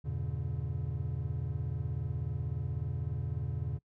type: chord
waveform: triangle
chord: E diminished seventh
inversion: none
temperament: just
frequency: 82.41 / 98.89 / 118.67 / 142.4 Hz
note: E2 / G2 / Bb2 / Db3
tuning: 0 / +16 / +31 / +47 cents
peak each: -36 / -39 / -36 / -35 dBFS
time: 0.04-3.79 s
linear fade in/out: 20 ms
effects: noise-tail reverb RT60 0.1 s tail -25 dB re dry